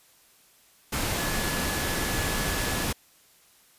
sine tone in noise, 1707 Hz, G#6, 47 cents sharp, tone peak -36 dBFS, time 1.17-2.85 s, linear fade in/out 10 ms, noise pink, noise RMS -28 dBFS, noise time 0.92-2.93 s, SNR -11 dB, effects white hiss -59 dBFS RMS until 3.78 s + resampled to 32000 Hz

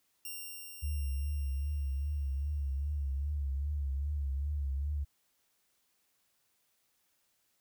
5% pulse tone with exponential decay, 2775 Hz, F7, 12 cents flat, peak -30 dBFS, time 0.25-3.34 s, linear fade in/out 2 ms, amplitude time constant 670 ms
sine tone with vibrato, 70.7 Hz, C#2, 35 cents sharp, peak -31 dBFS, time 0.82-5.05 s, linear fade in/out 20 ms, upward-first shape triangle, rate 2.5 Hz, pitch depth 100 cents each way
effects white hiss -75 dBFS RMS until 7.6 s

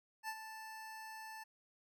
25% pulse tone with ADSR envelope, 880 Hz, A5, in tune, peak -35 dBFS, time 0.23-1.44 s, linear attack 55 ms, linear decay 58 ms, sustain -9 dB, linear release 12 ms, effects none

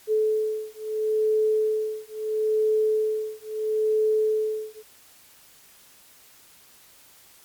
sine beating tone pair, 432.3 / 433.05 Hz, A4 / A4, -31 / -28 cents, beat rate 0.75 Hz, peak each -24 dBFS, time 0.07-4.83 s, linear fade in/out 50 ms, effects white hiss -53 dBFS RMS until 7.44 s + MP3 96 kbps

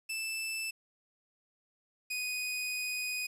sawtooth tone pair in turn, 2641 / 2489 Hz, E7 / D#7, +3 / 0 cents, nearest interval minor second, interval 103 cents, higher first, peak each -31 / -30 dBFS, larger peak second, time 0.09-0.71 / 2.1-3.27 s, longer second, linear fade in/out 10 ms, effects resampled to 32000 Hz + 10-bit

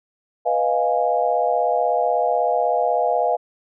sine chord, F half-diminished seventh, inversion second, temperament equal, 493.9 / 622.3 / 698.5 / 830.6 Hz, Cb5 / Eb5 / F5 / Ab5, 0 / 0 / 0 / 0 cents, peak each -23 / -23 / -20 / -24 dBFS, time 0.45-3.37 s, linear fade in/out 20 ms, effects none

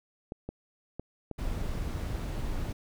clicks, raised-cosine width 2 ms, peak -23 dBFS, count 4, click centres 0.321 / 0.49 / 0.996 / 1.313 s
brown noise, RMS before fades -33 dBFS, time 1.38-2.73 s, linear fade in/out 10 ms
effects none

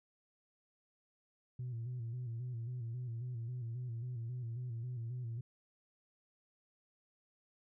sine tone with vibrato, 120 Hz, B2, 49 cents flat, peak -37 dBFS, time 1.59-5.41 s, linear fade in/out 5 ms, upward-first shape square, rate 3.7 Hz, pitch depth 71 cents each way, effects tanh soft clip ceiling -36 dBFS

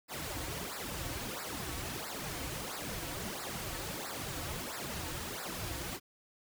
pink noise with flanger, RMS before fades -40 dBFS, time 0.08-6 s, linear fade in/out 50 ms, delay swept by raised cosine 0.31 to 5.01 ms, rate 1.5 Hz, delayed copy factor -1, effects none

